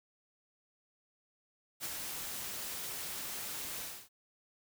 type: noise with ADSR envelope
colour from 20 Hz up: white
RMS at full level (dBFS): -37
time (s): 1.8-4.09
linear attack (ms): 48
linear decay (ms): 27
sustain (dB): -4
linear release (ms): 280
effects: none